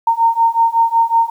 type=beating tone pair; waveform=sine; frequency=915 / 920.4 Hz; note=A#5 / A#5; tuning=-32 / -22 cents; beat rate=5.4 Hz; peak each=-14 / -13 dBFS; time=0.07-1.3 s; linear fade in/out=5 ms; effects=8-bit